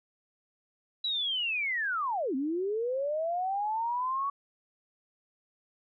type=linear two-way sweep; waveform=sine; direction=down then up; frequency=3951 to 253 to 1130 Hz; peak=-28 dBFS; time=1.04-4.3 s; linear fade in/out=5 ms; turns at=2.35 s; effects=none